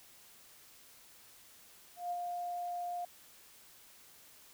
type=tone with ADSR envelope; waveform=sine; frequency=705 Hz; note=F5; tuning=16 cents sharp; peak=-33 dBFS; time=1.96-3.05 s; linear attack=150 ms; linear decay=39 ms; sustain=-3 dB; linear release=4 ms; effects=white hiss -59 dBFS RMS until 4.53 s